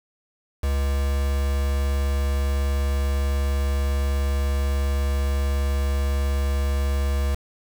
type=tone with quantisation; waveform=triangle; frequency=69.3 Hz; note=C#2; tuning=in tune; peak=-18 dBFS; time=0.63-7.35 s; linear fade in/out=5 ms; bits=5; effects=none